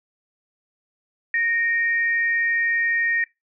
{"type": "tone pair together", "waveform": "sine", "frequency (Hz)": [1854.1, 2336], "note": ["A#6", "D7"], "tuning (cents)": [-10, -10], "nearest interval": "major third", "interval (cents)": 400, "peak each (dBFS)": [-19, -30], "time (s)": [1.34, 3.24], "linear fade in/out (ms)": 2, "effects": ["noise-tail reverb RT60 0.2 s tail -22 dB re dry"]}